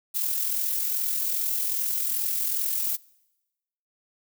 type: noise with amplitude modulation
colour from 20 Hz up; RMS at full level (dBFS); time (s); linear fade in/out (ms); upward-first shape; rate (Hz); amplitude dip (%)
violet; -25; 0.14-2.97; 20; sine; 42.5; 40
effects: noise-tail reverb RT60 1.0 s tail -24 dB re dry